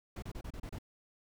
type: noise bursts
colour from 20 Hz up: brown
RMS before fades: -42 dBFS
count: 7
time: 0.16-0.787 s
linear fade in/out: 5 ms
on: 63 ms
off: 31 ms
effects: none